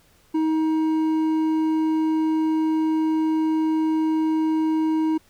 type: tone with hard clipping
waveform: triangle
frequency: 316 Hz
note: D#4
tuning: 27 cents sharp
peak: -20 dBFS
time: 0.34-5.18 s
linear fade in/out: 10 ms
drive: 9 dB
effects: pink hiss -58 dBFS RMS until 5.29 s